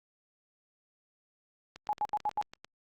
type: click train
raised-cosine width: 0.2 ms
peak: -28 dBFS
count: 9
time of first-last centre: 1.76-2.646 s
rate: 9.03 Hz
type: tone bursts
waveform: sine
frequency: 840 Hz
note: G#5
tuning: 19 cents sharp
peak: -27 dBFS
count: 5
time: 1.89-2.414 s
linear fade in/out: 0 ms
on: 40 ms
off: 81 ms
effects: Opus 48 kbps